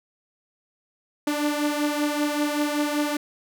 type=beating tone pair; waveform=sawtooth; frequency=293.7 / 298.9 Hz; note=D4 / D4; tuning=0 / +31 cents; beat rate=5.2 Hz; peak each=-20 / -24 dBFS; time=1.27-3.17 s; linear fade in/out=5 ms; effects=none